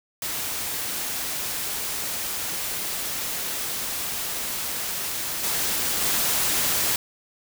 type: noise with level steps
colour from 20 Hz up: white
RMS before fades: -29 / -25 / -23 dBFS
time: 0.22-6.96 s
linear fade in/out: 2 ms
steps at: 5.43 / 6.01 s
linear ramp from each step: 10 ms
effects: none